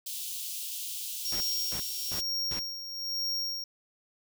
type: high-pass noise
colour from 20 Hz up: white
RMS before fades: -37 dBFS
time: 0.06-2.21 s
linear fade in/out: 5 ms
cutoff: 2800 Hz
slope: 48 dB/octave
type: tone with tremolo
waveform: square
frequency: 5570 Hz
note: F8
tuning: 5 cents flat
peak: -29 dBFS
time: 1.25-3.64 s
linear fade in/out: 2 ms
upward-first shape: sine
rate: 1.1 Hz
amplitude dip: 65%
type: noise bursts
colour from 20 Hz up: pink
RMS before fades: -40 dBFS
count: 4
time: 1.32-2.594 s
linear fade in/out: 5 ms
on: 86 ms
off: 310 ms
effects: none